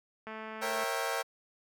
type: click train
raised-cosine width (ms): 0.5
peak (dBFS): -28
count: 125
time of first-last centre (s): 0.27-0.836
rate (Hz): 219
type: chord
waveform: 20% pulse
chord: A# diminished seventh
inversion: none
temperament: equal with one note detuned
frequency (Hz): 466.2 / 546.4 / 659.3 / 784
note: A#4 / C#5 / E5 / G5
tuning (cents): 0 / -25 / 0 / 0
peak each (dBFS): -32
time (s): 0.61-1.23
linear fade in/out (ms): 20
effects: high-pass 60 Hz 12 dB/octave